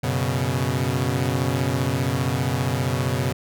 sawtooth chord, F# suspended fourth, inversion none, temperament equal, 92.5 / 123.47 / 138.59 Hz, F#2 / B2 / C#3, 0 / 0 / 0 cents, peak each -24 / -20 / -21 dBFS, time 0.03-3.33 s, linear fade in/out 10 ms, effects none

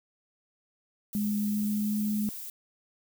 violet noise, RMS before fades -40 dBFS, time 1.13-2.5 s, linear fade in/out 2 ms
sine tone with pitch glide, 207.7 to 210.6 Hz, G#3 to G#3, 0 to +24 cents, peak -26 dBFS, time 1.15-2.29 s, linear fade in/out 0 ms, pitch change +24 cents, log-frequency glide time 1.34-2 s
effects none

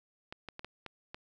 clicks, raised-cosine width 0.3 ms, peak -26 dBFS, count 6, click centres 0.325 / 0.487 / 0.594 / 0.646 / 0.863 / 1.145 s, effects none

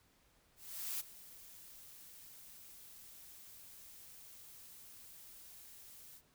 blue noise with ADSR envelope, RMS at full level -39 dBFS, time 0.56-6.22 s, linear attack 440 ms, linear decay 17 ms, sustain -17 dB, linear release 61 ms, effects pink hiss -71 dBFS RMS until 6.34 s

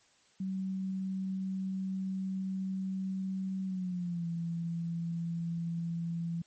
sine tone with pitch glide, 190 to 168.3 Hz, F#3 to E3, +46 to +36 cents, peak -32 dBFS, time 0.4-6.42 s, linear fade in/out 5 ms, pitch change -210 cents, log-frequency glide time 3.65-4.27 s, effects white hiss -66 dBFS RMS until 6.46 s + MP3 32 kbps

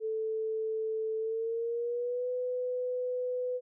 sine tone with pitch glide, 440 to 499.6 Hz, A4 to B4, 0 to +20 cents, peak -30 dBFS, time 0-3.61 s, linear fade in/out 50 ms, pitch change +220 cents, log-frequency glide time 1.18-2.29 s, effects none

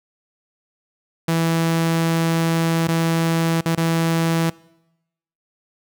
sawtooth tone with dropouts, 164.81 Hz, E3, in tune, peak -13 dBFS, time 1.28-4.5 s, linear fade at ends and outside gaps 5 ms, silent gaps 2.874-2.884 / 3.61-3.657 / 3.752-3.775 s, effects noise-tail reverb RT60 0.9 s tail -23 dB re dry

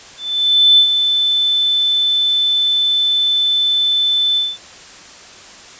sine tone with ADSR envelope, 3520 Hz, A7, in tune, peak -5 dBFS, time 0.17-4.58 s, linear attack 610 ms, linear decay 86 ms, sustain -7 dB, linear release 210 ms, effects white hiss -38 dBFS RMS until 5.79 s + resampled to 16000 Hz

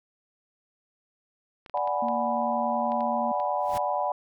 clicks, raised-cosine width 0.3 ms, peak -29 dBFS, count 8, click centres 1.662 / 1.697 / 1.774 / 1.875 / 2.085 / 2.92 / 3.007 / 3.4 s
sine chord, G# half-diminished seventh, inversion second, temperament equal, 587.3 / 740 / 830.6 / 987.8 Hz, D5 / F#5 / G#5 / B5, 0 / 0 / 0 / 0 cents, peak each -30 / -29 / -31 / -30 dBFS, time 1.74-4.12 s, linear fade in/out 2 ms
sine tone, 233.1 Hz, A#3, in tune, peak -31 dBFS, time 2.02-3.32 s, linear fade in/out 5 ms
pink noise with exponential growth, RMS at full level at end -35 dBFS, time 3.57-3.78 s, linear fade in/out 5 ms, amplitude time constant 44 ms
effects none

